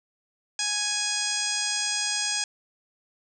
harmonic tone, 830.6 Hz, G#5, in tune, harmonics 1 / 2 / 3 / 4 / 5 / 6 / 7 / 8 / 9 / 10, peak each -39 / -35 / -35 / -34 / -40 / -30 / -37 / -31 / -39 / -35 dBFS, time 0.59-2.44 s, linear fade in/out 2 ms, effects none

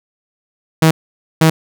sawtooth tone bursts at uneven times, 160 Hz, D#3, 49 cents sharp, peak -3 dBFS, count 2, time 0.82-0.91 / 1.41-1.5 s, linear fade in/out 5 ms, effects none

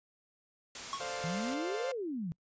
white noise, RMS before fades -42 dBFS, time 0.75-1.54 s, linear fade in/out 2 ms
square tone with exponential decay, 1100 Hz, C#6, 14 cents flat, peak -32 dBFS, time 0.93-1.09 s, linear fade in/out 1 ms, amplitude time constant 34 ms
sawtooth chord, D minor seventh, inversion second, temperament equal with one note detuned, 440 / 523.3 / 587.3 / 700.9 Hz, A4 / C5 / D5 / F5, 0 / 0 / 0 / +6 cents, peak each -41 / -37 / -42 / -37 dBFS, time 1-1.92 s, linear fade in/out 5 ms
sine exponential two-way sweep, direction up then down, 155.56 to 554.4 to 155.56 Hz, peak -34 dBFS, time 1.24-2.32 s, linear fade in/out 0 ms, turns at 1.9 s
effects noise-tail reverb RT60 0.1 s tail -25 dB re dry + resampled to 16000 Hz

